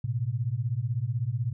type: beating tone pair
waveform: sine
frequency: 111.1 / 127.1 Hz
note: A2 / C3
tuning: +17 / -50 cents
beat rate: 16 Hz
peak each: -29 dBFS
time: 0.04-1.53 s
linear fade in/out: 5 ms
effects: none